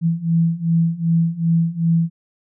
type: beating tone pair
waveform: sine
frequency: 164.8 / 167.4 Hz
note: E3 / E3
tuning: 0 / +27 cents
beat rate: 2.6 Hz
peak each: -19 / -17 dBFS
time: 0.01-2.1 s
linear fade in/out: 50 ms
effects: none